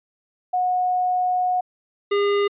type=tone pair in turn; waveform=sine / square; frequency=729 / 405.6 Hz; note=F#5 / G#4; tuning=-26 / -41 cents; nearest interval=minor seventh; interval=1015 cents; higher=first; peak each=-18 dBFS; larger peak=neither; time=0.53-1.61 / 2.11-2.48 s; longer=first; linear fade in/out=10 ms; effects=resampled to 8000 Hz